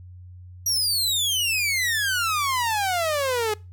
sawtooth exponential sweep, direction down, 5800 to 415.3 Hz, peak -18 dBFS, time 0.66-3.54 s, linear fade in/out 5 ms, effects noise-tail reverb RT60 0.3 s tail -24 dB re dry + added 90 Hz sine -40 dBFS peak until 3.72 s

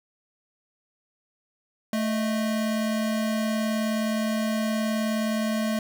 square tone pair together, 220 / 620.8 Hz, A3 / D#5, 0 / -4 cents, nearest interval octave + tritone, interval 1796 cents, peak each -25 / -33 dBFS, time 1.93-5.79 s, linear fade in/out 2 ms, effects none

